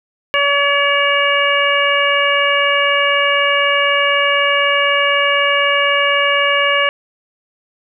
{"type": "harmonic tone", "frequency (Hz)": 568, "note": "C#5", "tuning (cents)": 42, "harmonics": [1, 2, 3, 4, 5], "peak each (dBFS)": [-18, -18, -18, -18, -18], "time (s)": [0.34, 6.89], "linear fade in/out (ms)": 0, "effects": []}